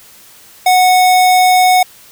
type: tone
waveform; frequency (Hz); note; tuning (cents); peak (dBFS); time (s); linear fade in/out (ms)
square; 736; F#5; -9; -7; 0.66-1.83; 5
effects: white hiss -41 dBFS RMS until 2.11 s